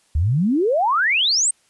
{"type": "exponential sweep", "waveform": "sine", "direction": "up", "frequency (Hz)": [69.3, 8870], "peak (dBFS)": -15, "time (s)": [0.15, 1.51], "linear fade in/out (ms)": 5, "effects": ["white hiss -60 dBFS RMS until 1.69 s", "resampled to 24000 Hz"]}